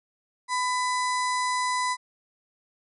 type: harmonic tone with a mistuned harmonic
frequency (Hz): 1000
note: B5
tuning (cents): +21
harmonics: 1 / 2 / 4 / 5 / 6 / 7 / 8 / 9 / 10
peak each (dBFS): -25 / -31 / -37 / -39 / -41 / -42 / -43 / -44 / -45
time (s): 0.48-1.97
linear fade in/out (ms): 50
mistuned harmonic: 9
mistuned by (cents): +48
effects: none